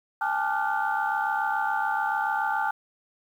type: tone cluster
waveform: sine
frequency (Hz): 805 / 872 / 1183 / 1405 / 1506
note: G5 / A5 / D6 / F6 / F#6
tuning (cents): +46 / -16 / +12 / +10 / +30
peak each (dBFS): -29 / -27 / -35 / -30 / -32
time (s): 0.21-2.71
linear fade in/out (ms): 5
effects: tanh soft clip ceiling -14 dBFS + 9-bit